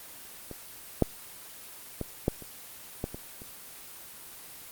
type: clicks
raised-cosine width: 2 ms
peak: -26 / -7 / -17 / -10 / -29 / -16 / -24 / -30 dBFS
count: 8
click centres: 0.513 / 1.023 / 2.013 / 2.281 / 2.423 / 3.041 / 3.145 / 3.419 s
effects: white hiss -46 dBFS RMS until 4.71 s + Opus 24 kbps